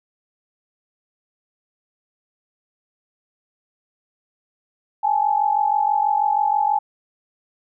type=tone pair together; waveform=sine; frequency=818 / 864.2 Hz; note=G#5 / A5; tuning=-26 / -31 cents; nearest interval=minor second; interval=95 cents; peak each=-19 dBFS; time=5.03-6.79 s; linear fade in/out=10 ms; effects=none